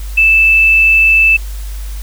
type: tone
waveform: sine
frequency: 2637 Hz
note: E7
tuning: in tune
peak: -5 dBFS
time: 0.17-1.37 s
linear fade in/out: 10 ms
effects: added 50 Hz sine -20 dBFS peak until 2.02 s + white hiss -36 dBFS RMS until 2.02 s